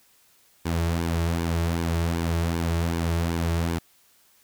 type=tone with flanger; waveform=sawtooth; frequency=83.8 Hz; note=E2; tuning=29 cents sharp; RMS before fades=-25 dBFS; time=0.65-3.79 s; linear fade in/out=10 ms; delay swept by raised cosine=1.5 to 4.1 ms; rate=2.6 Hz; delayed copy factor=-0.6; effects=white hiss -60 dBFS RMS until 4.43 s